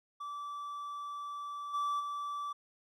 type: tone with level steps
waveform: triangle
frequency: 1160 Hz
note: D6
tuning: 22 cents flat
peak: -37 / -29 / -34 dBFS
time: 0.2-2.53 s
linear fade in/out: 10 ms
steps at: 1.73 / 1.99 s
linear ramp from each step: 20 ms
effects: none